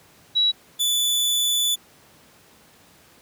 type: tone pair in turn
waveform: sine / sawtooth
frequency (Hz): 3900 / 3475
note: B7 / A7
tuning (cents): -23 / -22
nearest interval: major second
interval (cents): 199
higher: first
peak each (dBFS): -16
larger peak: neither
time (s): 0.35-0.52 / 0.79-1.76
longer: second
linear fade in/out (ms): 20
effects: pink hiss -53 dBFS RMS until 3.21 s + high-pass 100 Hz 12 dB/octave